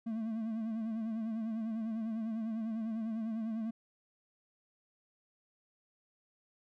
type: tone with vibrato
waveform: triangle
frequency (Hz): 222.7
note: A3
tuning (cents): +21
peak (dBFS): -32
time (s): 0.06-3.71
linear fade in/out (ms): 10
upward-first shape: sine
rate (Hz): 10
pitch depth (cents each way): 54
effects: none